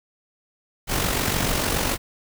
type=noise with amplitude modulation; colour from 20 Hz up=pink; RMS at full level=-21 dBFS; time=0.87-1.98 s; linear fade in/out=50 ms; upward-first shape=sine; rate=47 Hz; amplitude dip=50%; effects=none